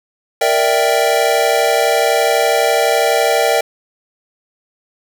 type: chord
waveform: square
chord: E half-diminished seventh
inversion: second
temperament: equal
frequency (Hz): 466.2 / 587.3 / 659.3 / 784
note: Bb4 / D5 / E5 / G5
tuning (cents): 0 / 0 / 0 / 0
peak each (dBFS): -18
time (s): 0.41-3.61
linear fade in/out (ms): 5
effects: none